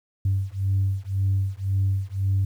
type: beating tone pair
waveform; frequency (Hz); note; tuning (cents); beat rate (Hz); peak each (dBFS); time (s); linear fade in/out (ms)
sine; 96.1 / 98; G2 / G2; -34 / 0; 1.9; -23; 0.25-2.45; 5
effects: tanh soft clip ceiling -15 dBFS + 9-bit